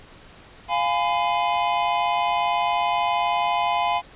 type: chord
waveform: square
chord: F diminished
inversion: none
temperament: equal with one note detuned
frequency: 698.5 / 830.6 / 1009.1 Hz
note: F5 / Ab5 / Cb6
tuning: 0 / 0 / +37 cents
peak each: -25 dBFS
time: 0.68-4.02 s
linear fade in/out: 50 ms
effects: pink hiss -47 dBFS RMS until 4.15 s + resampled to 8000 Hz